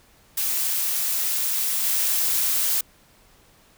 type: noise with level steps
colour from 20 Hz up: blue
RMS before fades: -24 / -22 dBFS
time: 0.37-2.81 s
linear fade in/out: 5 ms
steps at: 1.84 s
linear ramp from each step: 2 ms
effects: pink hiss -56 dBFS RMS until 3.77 s